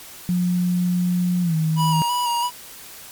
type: tone with pitch glide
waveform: sine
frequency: 178.4 to 158.94 Hz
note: F3 to D#3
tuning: +37 to +37 cents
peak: -17 dBFS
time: 0.29-2.02 s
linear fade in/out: 0 ms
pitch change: -200 cents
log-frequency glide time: 1.42-1.55 s
type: tone with vibrato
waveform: square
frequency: 963 Hz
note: B5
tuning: 44 cents flat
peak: -20 dBFS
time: 1.76-2.51 s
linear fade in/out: 50 ms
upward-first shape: square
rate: 3 Hz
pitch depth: 27 cents each way
effects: white hiss -40 dBFS RMS until 3.11 s + MP3 96 kbps

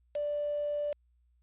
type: tone with quantisation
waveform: sine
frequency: 587.3 Hz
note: D5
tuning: in tune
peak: -30 dBFS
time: 0.15-0.93 s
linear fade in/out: 5 ms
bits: 7
effects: added 60 Hz sine -65 dBFS peak until 1.42 s + resampled to 8000 Hz

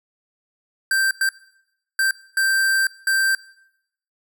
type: tone bursts at uneven times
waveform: square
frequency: 1568 Hz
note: G6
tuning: in tune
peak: -17 dBFS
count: 5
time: 0.91-1.11 / 1.21-1.29 / 1.99-2.11 / 2.37-2.87 / 3.07-3.35 s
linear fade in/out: 2 ms
effects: noise-tail reverb RT60 0.8 s tail -21 dB re dry

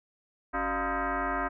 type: tone with frequency modulation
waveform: sine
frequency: 277.2 Hz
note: C#4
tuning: in tune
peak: -27 dBFS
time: 0.53-1.49 s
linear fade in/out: 20 ms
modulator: 326 Hz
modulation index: 4.5
effects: none

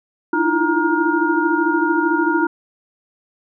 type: tone cluster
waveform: sine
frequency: 304.7 / 329.4 / 342.7 / 938 / 1422 Hz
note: D#4 / E4 / F4 / A#5 / F6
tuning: -36 / -1 / -33 / +11 / +31 cents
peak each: -21 dBFS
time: 0.33-2.47 s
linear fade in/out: 5 ms
effects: none

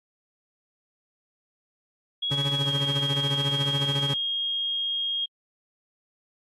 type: tone with pitch glide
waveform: sine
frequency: 3322 to 3252 Hz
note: G#7 to G#7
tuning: 0 to -37 cents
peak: -25 dBFS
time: 2.22-5.26 s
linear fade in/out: 10 ms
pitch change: -37 cents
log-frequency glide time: 2.57-2.72 s
type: tone with tremolo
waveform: 40% pulse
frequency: 140 Hz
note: C#3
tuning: 18 cents sharp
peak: -23 dBFS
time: 2.31-4.14 s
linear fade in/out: 5 ms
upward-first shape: sine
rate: 14 Hz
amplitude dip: 70%
effects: AAC 32 kbps

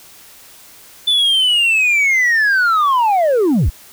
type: linear sweep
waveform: sine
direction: down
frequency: 3520 to 37.94 Hz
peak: -8 dBFS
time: 1.07-3.7 s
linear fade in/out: 10 ms
effects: tanh soft clip ceiling -10 dBFS + white hiss -42 dBFS RMS until 3.92 s

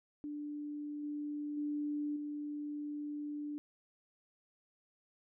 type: tone with level steps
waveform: sine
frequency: 294.7 Hz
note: D4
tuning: 6 cents sharp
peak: -39 / -37 / -34 / -38 dBFS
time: 0.24-3.58 s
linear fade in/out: 0 ms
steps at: 1.03 / 1.57 / 2.16 s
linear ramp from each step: 5 ms
effects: none

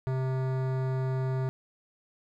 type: tone with hard clipping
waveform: sine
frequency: 130.8 Hz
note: C3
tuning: in tune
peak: -29 dBFS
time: 0.07-1.49 s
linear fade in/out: 0 ms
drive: 17 dB
effects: none

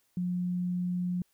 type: tone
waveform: sine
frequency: 178.8 Hz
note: F3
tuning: 41 cents sharp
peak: -28 dBFS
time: 0.17-1.22 s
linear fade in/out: 2 ms
effects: white hiss -72 dBFS RMS until 1.33 s

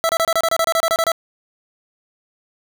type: tone bursts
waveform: 25% pulse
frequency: 659.3 Hz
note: E5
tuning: in tune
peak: -11 dBFS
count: 14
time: 0.04-1.118 s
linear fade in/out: 0 ms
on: 51 ms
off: 28 ms
effects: none

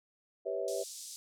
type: chord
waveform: sine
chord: C# half-diminished seventh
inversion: second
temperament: equal with one note detuned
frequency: 392 / 493.9 / 554.4 / 650.6 Hz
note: G4 / B4 / C#5 / E5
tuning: 0 / 0 / 0 / -23 cents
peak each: -38 dBFS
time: 0.45-0.84 s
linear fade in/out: 20 ms
type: band-pass noise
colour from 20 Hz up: white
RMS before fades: -46 dBFS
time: 0.68-1.16 s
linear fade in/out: 0 ms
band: 4300 to 9200 Hz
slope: 24 dB/octave
effects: none

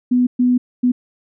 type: tone bursts at uneven times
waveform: sine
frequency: 248 Hz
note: B3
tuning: 7 cents sharp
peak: -11 dBFS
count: 3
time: 0.11-0.27 / 0.39-0.58 / 0.83-0.92 s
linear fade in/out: 10 ms
effects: none

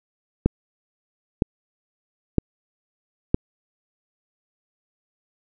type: click train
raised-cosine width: 3 ms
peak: -3 dBFS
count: 4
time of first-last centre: 0.46-3.345 s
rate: 1.04 Hz
effects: none

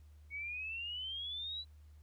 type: exponential sweep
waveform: sine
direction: up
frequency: 2217 to 3988 Hz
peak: -39 dBFS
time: 0.3-1.65 s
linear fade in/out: 50 ms
effects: added 75 Hz sine -55 dBFS peak until 2.02 s + pink hiss -75 dBFS RMS until 2.02 s

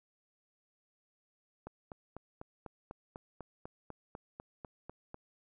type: click train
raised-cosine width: 1 ms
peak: -30 dBFS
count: 15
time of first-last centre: 1.67-5.144 s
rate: 4.03 Hz
effects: none

